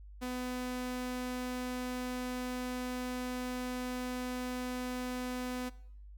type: tone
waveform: sawtooth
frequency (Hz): 250.7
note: B3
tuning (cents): +26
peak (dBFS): -32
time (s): 0.21-5.7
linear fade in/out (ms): 20
effects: noise-tail reverb RT60 0.7 s tail -20 dB re dry + added 50 Hz sine -48 dBFS peak until 6.17 s